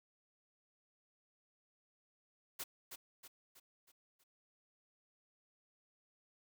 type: noise with echo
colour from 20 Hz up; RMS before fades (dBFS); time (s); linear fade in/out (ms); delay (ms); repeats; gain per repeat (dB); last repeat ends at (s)
white; -43; 2.59-2.64; 10; 320; 5; -6; 4.24
effects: none